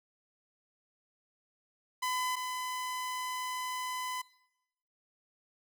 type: tone pair in turn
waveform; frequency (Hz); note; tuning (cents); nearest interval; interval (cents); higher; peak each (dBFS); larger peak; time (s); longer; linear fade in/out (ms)
sawtooth; 1009 / 1009; B5 / B5; +37 / +37; unison; 0; neither; -27 / -31; first; 2.02-2.36 / 2.36-4.22; second; 10
effects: noise-tail reverb RT60 0.9 s tail -22 dB re dry